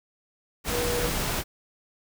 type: tone in noise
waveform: sine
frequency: 483.6 Hz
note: B4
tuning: 36 cents flat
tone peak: -28 dBFS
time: 0.69-1.11 s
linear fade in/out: 50 ms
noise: pink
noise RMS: -28 dBFS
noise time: 0.64-1.44 s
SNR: -3 dB
effects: none